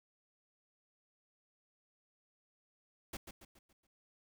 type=noise with echo; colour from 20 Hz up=pink; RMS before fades=-43 dBFS; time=3.13-3.17 s; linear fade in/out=5 ms; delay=140 ms; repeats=5; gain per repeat=-7 dB; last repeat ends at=3.87 s; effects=none